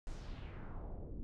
brown noise with low-pass filter sweep, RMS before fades -45 dBFS, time 0.07-1.23 s, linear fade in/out 0 ms, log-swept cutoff 8400 to 290 Hz, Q 1.9, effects none

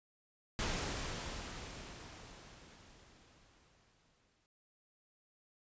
pink noise with exponential decay, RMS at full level -36 dBFS, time 0.59-4.46 s, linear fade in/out 0 ms, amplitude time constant 840 ms, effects resampled to 16000 Hz

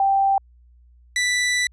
sine / sawtooth tone pair in turn, 784 / 1975.6 Hz, G5 / B6, 0 / 0 cents, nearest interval octave + major third, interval 1600 cents, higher second, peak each -15 / -15 dBFS, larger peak neither, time 0-0.38 / 1.16-1.67 s, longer second, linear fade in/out 2 ms, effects added 60 Hz sine -49 dBFS peak until 1.72 s + resampled to 22050 Hz

